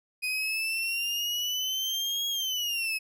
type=exponential two-way sweep; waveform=35% pulse; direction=up then down; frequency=2489 to 3309 to 2552 Hz; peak=-26 dBFS; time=0.22-2.99 s; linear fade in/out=20 ms; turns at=2.28 s; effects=none